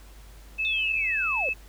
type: tone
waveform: sine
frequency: 2605 Hz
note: E7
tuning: 21 cents flat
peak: -24 dBFS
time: 0.58-1.54 s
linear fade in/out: 20 ms
type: linear sweep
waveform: sine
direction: down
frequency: 3655 to 478.2 Hz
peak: -30 dBFS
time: 0.65-1.49 s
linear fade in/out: 0 ms
effects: added 50 Hz sine -45 dBFS peak until 1.68 s + pink hiss -54 dBFS RMS until 1.68 s